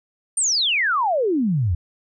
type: exponential sweep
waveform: sine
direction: down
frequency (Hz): 9240 to 79.1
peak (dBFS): -17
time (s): 0.37-1.75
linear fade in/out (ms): 5
effects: none